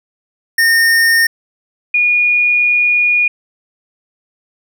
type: tone pair in turn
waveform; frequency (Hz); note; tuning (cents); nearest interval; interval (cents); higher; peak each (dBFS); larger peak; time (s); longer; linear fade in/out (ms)
square / sine; 1830 / 2443; A#6 / D#7; -32 / -32; perfect fourth; 500; second; -9; neither; 0.58-1.27 / 1.94-3.28; second; 5
effects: none